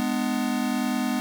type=chord; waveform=square; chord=G# diminished; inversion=none; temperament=just; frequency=207.7 / 249.2 / 299 Hz; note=G#3 / B3 / D4; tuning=0 / +16 / +31 cents; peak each=-30 / -26 / -32 dBFS; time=0-1.2 s; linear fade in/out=0 ms; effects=none